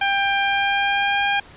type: tone with pitch glide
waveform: 15% pulse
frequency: 794 to 805.5 Hz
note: G5 to G5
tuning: +22 to +47 cents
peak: -11 dBFS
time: 0.01-1.4 s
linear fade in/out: 5 ms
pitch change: +25 cents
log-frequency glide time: 0.4-1.25 s
effects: pink hiss -45 dBFS RMS until 1.56 s + resampled to 8000 Hz